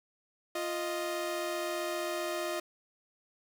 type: tone pair together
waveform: sawtooth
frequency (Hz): 348.8 / 622.3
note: F4 / D#5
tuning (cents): -2 / 0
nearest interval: minor seventh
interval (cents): 1002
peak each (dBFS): -32 / -31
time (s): 0.55-2.6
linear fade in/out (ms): 5
effects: none